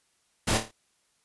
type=noise with echo; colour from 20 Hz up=pink; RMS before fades=-25 dBFS; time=0.47-0.58 s; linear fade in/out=10 ms; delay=27 ms; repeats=5; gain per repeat=-6 dB; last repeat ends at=0.715 s; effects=white hiss -70 dBFS RMS until 1.24 s + resampled to 24000 Hz